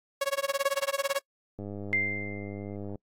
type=tone with tremolo; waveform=sawtooth; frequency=554.4 Hz; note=C#5; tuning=in tune; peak=-20 dBFS; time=0.21-1.19 s; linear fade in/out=5 ms; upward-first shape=sine; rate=18 Hz; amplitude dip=100%
type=click train; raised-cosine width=2 ms; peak=-26 dBFS; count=139; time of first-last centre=1.59-2.956 s; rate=101 Hz
type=tone with exponential decay; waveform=sine; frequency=2093 Hz; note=C7; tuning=in tune; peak=-22 dBFS; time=1.93-2.76 s; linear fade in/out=0 ms; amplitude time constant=180 ms
effects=noise-tail reverb RT60 0.1 s tail -26 dB re dry + AAC 48 kbps